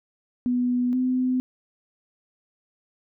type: tone pair in turn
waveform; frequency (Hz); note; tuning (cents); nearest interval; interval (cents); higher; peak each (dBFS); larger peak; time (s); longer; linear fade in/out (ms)
sine; 246.9 / 254.6; B3 / C4; 0 / -47; minor second; 53; second; -20 / -20; neither; 0.46-0.93 / 0.93-1.4; neither; 0
effects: none